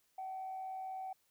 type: tone with frequency modulation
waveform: sine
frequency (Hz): 759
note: F#5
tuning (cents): +44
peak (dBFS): -39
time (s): 0.18-1.13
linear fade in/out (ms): 5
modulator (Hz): 83.9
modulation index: 0.25
effects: tanh soft clip ceiling -36 dBFS + white hiss -75 dBFS RMS until 1.3 s